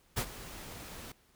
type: noise with ADSR envelope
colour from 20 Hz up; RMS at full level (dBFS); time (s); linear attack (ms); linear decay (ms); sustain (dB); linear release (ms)
pink; -30; 0.16-1.12; 22; 69; -16; 5
effects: pink hiss -67 dBFS RMS until 1.35 s